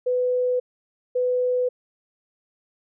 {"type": "tone pair in turn", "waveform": "sine", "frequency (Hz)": [499.1, 499.1], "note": ["B4", "B4"], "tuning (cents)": [18, 18], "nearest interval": "unison", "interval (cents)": 0, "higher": "neither", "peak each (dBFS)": -19, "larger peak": "neither", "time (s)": [[0.06, 0.6], [1.15, 1.69]], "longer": "neither", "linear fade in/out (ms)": 10, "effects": []}